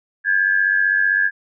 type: tone pair together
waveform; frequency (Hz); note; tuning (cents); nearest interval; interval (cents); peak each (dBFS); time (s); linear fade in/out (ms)
sine; 1608 / 1703.6; G6 / G#6; +44 / +44; minor second; 100; -17; 0.24-1.31; 50
effects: none